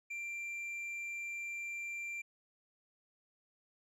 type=tone with tanh clipping; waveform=sine; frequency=2364 Hz; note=D7; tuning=11 cents sharp; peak=-40 dBFS; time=0.1-2.22 s; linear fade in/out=10 ms; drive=5 dB; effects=none